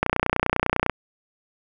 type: click train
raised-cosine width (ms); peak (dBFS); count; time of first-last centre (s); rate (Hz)
0.5; -4; 27; 0.03-0.897; 30
effects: none